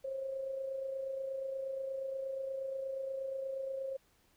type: tone with amplitude modulation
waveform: sine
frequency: 536 Hz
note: C5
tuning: 42 cents sharp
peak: -34 dBFS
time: 0.04-3.97 s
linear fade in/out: 10 ms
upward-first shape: sine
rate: 28.4 Hz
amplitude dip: 45%
effects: pink hiss -70 dBFS RMS until 4.36 s